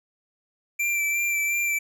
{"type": "tone with vibrato", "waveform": "square", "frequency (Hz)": 2349, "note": "D7", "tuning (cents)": 0, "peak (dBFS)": -23, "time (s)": [0.79, 1.79], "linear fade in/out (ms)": 10, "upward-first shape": "sine", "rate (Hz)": 2.8, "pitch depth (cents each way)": 21, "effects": []}